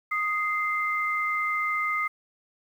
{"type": "tone pair together", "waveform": "sine", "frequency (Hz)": [1244.5, 2085], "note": ["D#6", "C7"], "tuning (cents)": [0, -7], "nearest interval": "major sixth", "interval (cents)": 893, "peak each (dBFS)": -27, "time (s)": [0.11, 2.08], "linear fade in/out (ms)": 10, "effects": ["9-bit"]}